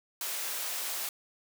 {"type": "high-pass noise", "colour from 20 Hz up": "white", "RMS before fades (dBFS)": -35, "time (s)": [0.21, 1.09], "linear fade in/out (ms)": 2, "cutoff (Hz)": 510, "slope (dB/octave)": 12, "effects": []}